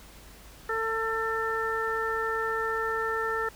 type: harmonic tone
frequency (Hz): 447.5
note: A4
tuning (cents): +29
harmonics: 1 / 2 / 3 / 4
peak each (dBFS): -31 / -36 / -31 / -32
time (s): 0.69-3.49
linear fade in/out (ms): 5
effects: added 50 Hz sine -51 dBFS peak until 3.55 s + pink hiss -51 dBFS RMS until 3.55 s